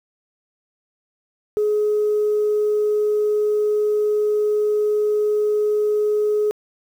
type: tone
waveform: sine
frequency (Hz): 421.3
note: G#4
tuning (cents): +25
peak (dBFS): -15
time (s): 1.57-6.51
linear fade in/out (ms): 0
effects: tanh soft clip ceiling -12 dBFS + 8-bit